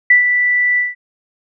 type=tone with ADSR envelope; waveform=sine; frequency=1972 Hz; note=B6; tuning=3 cents flat; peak=-4 dBFS; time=0.1-0.95 s; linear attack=6 ms; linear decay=120 ms; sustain=-7 dB; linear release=170 ms; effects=none